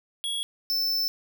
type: tone pair in turn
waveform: square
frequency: 3335 / 5294 Hz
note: G#7 / E8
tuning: +7 / +7 cents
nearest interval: minor sixth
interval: 800 cents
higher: second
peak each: -28 / -24 dBFS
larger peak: second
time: 0.24-0.43 / 0.7-1.08 s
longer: second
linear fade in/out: 0 ms
effects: none